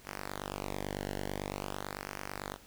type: tone with flanger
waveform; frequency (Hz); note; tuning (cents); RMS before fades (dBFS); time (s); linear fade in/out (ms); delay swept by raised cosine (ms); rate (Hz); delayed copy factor
sawtooth; 49; G1; 0; -40; 0.04-2.58; 50; 0.26 to 0.83; 0.47; -1
effects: pink hiss -57 dBFS RMS until 2.66 s